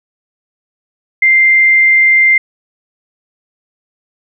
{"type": "tone", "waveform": "sine", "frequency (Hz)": 2093, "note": "C7", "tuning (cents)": 0, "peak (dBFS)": -5, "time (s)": [1.22, 2.38], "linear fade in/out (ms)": 5, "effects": []}